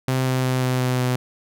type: tone with pitch steps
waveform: sawtooth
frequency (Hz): 130.1 / 129.28 / 128.46 / 127.64 / 126.84 / 126.03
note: C3 / C3 / C3 / C3 / B2 / B2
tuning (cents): -9 / -20 / -31 / -43 / +47 / +36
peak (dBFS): -15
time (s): 0.08-1.16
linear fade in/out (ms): 2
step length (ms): 180
effects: none

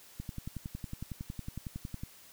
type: click train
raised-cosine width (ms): 5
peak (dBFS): -26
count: 21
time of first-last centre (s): 0.2-2.035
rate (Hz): 10.9
effects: white hiss -56 dBFS RMS until 2.32 s

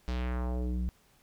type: tone with low-pass filter sweep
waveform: square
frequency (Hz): 61.74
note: B1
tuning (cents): 0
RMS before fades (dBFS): -32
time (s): 0.08-0.89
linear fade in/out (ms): 0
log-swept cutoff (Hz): 5200 to 140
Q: 1.6
effects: pink hiss -65 dBFS RMS until 1.22 s

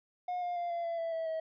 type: tone with pitch steps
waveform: triangle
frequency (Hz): 719 / 707.5 / 696.1 / 684.9 / 674 / 663.1 / 652.5 / 642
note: F#5 / F5 / F5 / F5 / E5 / E5 / E5 / E5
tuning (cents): -50 / +22 / -6 / -34 / +38 / +10 / -18 / -46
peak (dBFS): -30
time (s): 0.28-1.4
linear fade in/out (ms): 5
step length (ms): 140
effects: tanh soft clip ceiling -26 dBFS + resampled to 11025 Hz

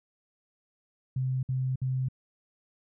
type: tone bursts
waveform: sine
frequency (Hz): 129.9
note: C3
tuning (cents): -12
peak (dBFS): -26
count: 3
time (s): 1.16-2.086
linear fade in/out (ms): 5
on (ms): 270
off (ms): 58
effects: none

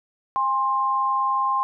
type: tone pair together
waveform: sine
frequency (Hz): 815 / 1054.6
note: G#5 / C6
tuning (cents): -33 / +13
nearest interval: major third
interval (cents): 446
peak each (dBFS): -26 / -20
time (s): 0.36-1.63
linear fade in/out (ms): 0
effects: none

